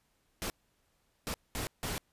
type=noise bursts at uneven times; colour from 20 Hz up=pink; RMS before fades=-36 dBFS; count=4; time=0.42-0.5 / 1.27-1.34 / 1.55-1.67 / 1.83-1.98 s; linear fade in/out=0 ms; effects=pink hiss -74 dBFS RMS until 2.12 s + resampled to 32000 Hz